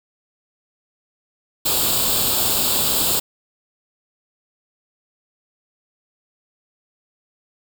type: noise with comb filter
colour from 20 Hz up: white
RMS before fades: -19 dBFS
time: 1.65-3.2 s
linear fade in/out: 10 ms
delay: 0.25 ms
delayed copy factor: +0.75
effects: none